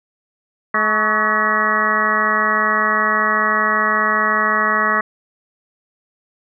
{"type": "harmonic tone with a mistuned harmonic", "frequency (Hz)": 213.7, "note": "G#3", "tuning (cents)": 50, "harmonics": [1, 2, 3, 4, 5, 6, 7, 8, 9], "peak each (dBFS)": [-27, -28, -26, -30, -19, -21, -26, -22, -20], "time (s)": [0.74, 5.01], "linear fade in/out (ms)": 5, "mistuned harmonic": 5, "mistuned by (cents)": 79, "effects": []}